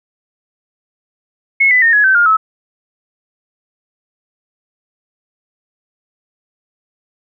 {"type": "tone with pitch steps", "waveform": "sine", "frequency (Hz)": [2181, 2000, 1834, 1681.8, 1542.2, 1414.2, 1296.8], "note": ["C#7", "B6", "A#6", "G#6", "G6", "F6", "E6"], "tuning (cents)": [-29, 21, -29, 21, -29, 21, -29], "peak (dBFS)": -7, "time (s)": [1.6, 2.37], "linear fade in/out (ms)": 10, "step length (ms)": 110, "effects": []}